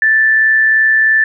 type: tone with amplitude modulation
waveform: sine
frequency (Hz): 1760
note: A6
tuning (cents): 0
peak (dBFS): -6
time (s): 0.02-1.24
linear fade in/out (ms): 2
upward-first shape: sine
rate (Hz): 123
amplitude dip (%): 30
effects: none